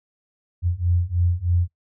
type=beating tone pair; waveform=sine; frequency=86 / 89.2 Hz; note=F2 / F2; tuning=-26 / +37 cents; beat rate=3.2 Hz; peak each=-22 / -21 dBFS; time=0.62-1.68 s; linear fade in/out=50 ms; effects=noise-tail reverb RT60 0.1 s tail -18 dB re dry